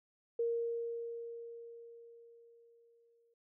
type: tone with exponential decay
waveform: sine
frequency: 466.2 Hz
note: A#4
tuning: in tune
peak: -30 dBFS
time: 0.39-3.34 s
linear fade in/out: 5 ms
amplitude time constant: 640 ms
effects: none